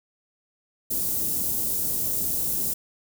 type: band-stop noise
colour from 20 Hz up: white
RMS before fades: -26 dBFS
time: 0.9-2.74 s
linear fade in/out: 10 ms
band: 350 to 10000 Hz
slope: 12 dB/octave
effects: none